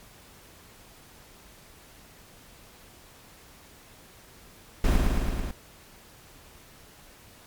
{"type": "noise with echo", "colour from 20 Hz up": "brown", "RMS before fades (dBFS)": -21, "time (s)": [4.84, 4.96], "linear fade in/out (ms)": 2, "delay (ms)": 110, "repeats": 5, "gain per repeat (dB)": -2, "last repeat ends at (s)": 5.51, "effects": ["pink hiss -52 dBFS RMS until 7.46 s", "MP3 96 kbps"]}